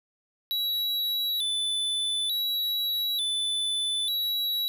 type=tone with vibrato; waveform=square; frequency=3695 Hz; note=A#7; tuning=16 cents flat; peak=-26 dBFS; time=0.51-4.68 s; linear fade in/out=0 ms; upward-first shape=square; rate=0.56 Hz; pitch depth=93 cents each way; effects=none